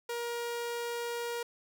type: tone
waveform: sawtooth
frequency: 473.3 Hz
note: A#4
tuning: 26 cents sharp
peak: -30 dBFS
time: 0.09-1.43 s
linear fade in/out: 5 ms
effects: 10-bit